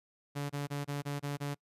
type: tone bursts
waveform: sawtooth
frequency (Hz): 143.3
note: D3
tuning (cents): -42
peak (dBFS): -30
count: 7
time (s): 0.35-1.55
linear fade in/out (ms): 20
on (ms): 150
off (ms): 25
effects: noise-tail reverb RT60 0.1 s tail -26 dB re dry + resampled to 32000 Hz